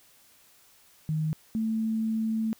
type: tone pair in turn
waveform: sine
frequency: 155.8 / 221.7 Hz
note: D#3 / A3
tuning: +3 / +13 cents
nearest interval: tritone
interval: 610 cents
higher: second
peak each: -25 dBFS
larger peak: neither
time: 1.09-1.33 / 1.55-2.53 s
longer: second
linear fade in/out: 0 ms
effects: white hiss -59 dBFS RMS until 2.59 s